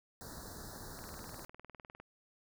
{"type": "band-stop noise", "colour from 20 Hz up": "pink", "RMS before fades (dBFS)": -48, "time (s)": [0.21, 1.45], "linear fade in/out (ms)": 0, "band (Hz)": [1800, 3900], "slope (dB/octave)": 96}
{"type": "click train", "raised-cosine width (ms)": 0.5, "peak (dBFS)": -35, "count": 21, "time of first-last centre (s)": [0.99, 2], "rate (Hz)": 19.8}
{"effects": []}